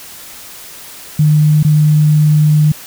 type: tone with dropouts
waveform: sine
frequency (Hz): 151.5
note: D#3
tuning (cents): -46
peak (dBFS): -6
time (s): 1.19-2.72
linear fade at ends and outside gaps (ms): 5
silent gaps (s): 1.629-1.647
effects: white hiss -33 dBFS RMS until 2.86 s